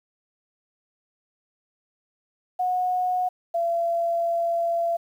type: tone pair in turn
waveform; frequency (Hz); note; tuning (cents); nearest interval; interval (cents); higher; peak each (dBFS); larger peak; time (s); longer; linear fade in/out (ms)
sine; 730 / 678.8; F#5 / F5; -24 / -49; minor second; 125; first; -21; neither; 2.59-3.29 / 3.54-4.97; second; 10
effects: 9-bit